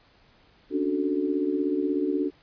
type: chord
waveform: sine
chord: D major seventh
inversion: third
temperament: equal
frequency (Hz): 277.2 / 293.7 / 370 / 440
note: C#4 / D4 / F#4 / A4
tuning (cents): 0 / 0 / 0 / 0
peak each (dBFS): -32 / -26 / -28 / -32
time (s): 0.7-2.31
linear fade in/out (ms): 50
effects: pink hiss -59 dBFS RMS until 2.42 s + resampled to 11025 Hz